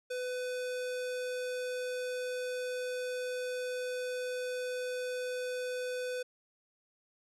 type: tone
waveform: square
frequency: 501 Hz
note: B4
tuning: 25 cents sharp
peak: -35 dBFS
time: 0.1-6.23 s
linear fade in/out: 10 ms
effects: low-pass 10000 Hz 12 dB/octave